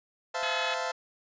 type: chord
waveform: 25% pulse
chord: F major seventh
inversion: second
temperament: equal with one note detuned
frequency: 515.7 / 659.3 / 698.5 / 880 Hz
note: C5 / E5 / F5 / A5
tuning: -25 / 0 / 0 / 0 cents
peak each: -32 dBFS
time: 0.34-0.92 s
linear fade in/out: 10 ms
type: harmonic tone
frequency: 426.7 Hz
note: G#4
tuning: 47 cents sharp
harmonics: 2 / 3 / 4 / 5 / 6 / 7 / 8 / 9 / 10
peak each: -46 / -42 / -37 / -44 / -35 / -42 / -37 / -42 / -45 dBFS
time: 0.43-0.74 s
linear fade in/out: 0 ms
effects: resampled to 16000 Hz